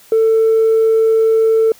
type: tone with tanh clipping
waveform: triangle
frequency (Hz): 445.9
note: A4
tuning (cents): +23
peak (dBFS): -9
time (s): 0.12-1.72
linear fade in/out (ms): 2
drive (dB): 5
effects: white hiss -45 dBFS RMS until 1.79 s